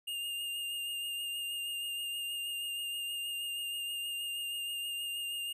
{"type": "tone with vibrato", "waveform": "square", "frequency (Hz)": 2818, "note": "F7", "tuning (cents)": 15, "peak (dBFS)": -36, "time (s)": [0.07, 5.53], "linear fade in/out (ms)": 10, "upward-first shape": "sine", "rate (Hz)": 6.3, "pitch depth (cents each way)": 18, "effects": []}